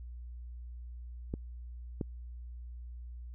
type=clicks; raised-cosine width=3 ms; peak=-22 / -20 dBFS; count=2; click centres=1.339 / 2.012 s; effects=added 60 Hz sine -42 dBFS peak until 3.34 s